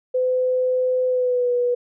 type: tone with pitch glide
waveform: sine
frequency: 508 to 488.4 Hz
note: B4 to B4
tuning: +49 to -19 cents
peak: -17 dBFS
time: 0.14-1.75 s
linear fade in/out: 10 ms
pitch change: -68 cents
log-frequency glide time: 1.07-1.52 s
effects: none